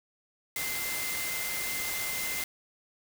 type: tone in noise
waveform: sine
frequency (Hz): 2077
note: C7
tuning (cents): -13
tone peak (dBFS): -36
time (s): 0.56-2.44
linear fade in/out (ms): 2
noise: white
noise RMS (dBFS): -34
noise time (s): 0.56-2.44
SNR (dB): -5
effects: none

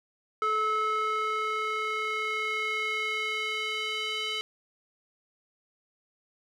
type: tone with band-pass filter sweep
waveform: square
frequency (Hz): 432.6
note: A4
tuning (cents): -29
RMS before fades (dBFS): -30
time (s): 0.42-4.41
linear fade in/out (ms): 0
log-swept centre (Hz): 1300 to 3000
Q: 2.8
effects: none

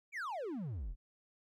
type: exponential sweep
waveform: triangle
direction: down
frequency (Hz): 2435 to 32.7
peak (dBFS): -36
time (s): 0.12-0.96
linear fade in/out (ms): 50
effects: none

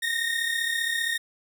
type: tone pair together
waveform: 30% pulse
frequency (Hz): 1829.8 / 1865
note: A#6 / A#6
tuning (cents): -33 / 0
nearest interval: unison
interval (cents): 33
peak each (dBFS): -25 / -25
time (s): 0.02-1.18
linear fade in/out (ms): 10
effects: none

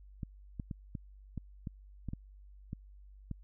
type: clicks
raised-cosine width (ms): 5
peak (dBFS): -26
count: 10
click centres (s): 0.232 / 0.598 / 0.712 / 0.952 / 1.377 / 1.672 / 2.087 / 2.134 / 2.731 / 3.313
effects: added 49 Hz sine -52 dBFS peak until 3.43 s

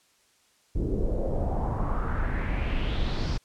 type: noise with low-pass filter sweep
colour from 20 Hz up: brown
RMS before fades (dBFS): -27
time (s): 0.75-3.38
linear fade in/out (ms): 10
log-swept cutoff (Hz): 330 to 5400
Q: 3.4
effects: white hiss -64 dBFS RMS until 3.44 s + low-pass 9000 Hz 12 dB/octave

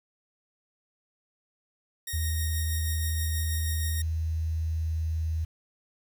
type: tone with tremolo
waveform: 5% pulse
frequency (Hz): 1864.7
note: A#6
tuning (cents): 0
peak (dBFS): -22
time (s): 2.07-4.02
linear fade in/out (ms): 5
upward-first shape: sine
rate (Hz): 6.3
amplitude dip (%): 30
type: tone with pitch glide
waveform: sine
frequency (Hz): 80.7 to 80.19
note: E2 to E2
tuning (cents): -36 to -47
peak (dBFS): -26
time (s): 2.13-5.45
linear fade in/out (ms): 10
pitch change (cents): -11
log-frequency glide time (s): 3.36-5
effects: 9-bit

